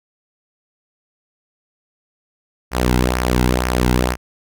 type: tone with flanger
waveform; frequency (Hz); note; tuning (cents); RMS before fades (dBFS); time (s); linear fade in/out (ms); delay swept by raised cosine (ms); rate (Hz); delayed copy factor
sawtooth; 62; B1; +7; -17; 2.71-4.17; 50; 0.25 to 1.75; 2.1; -0.6
effects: none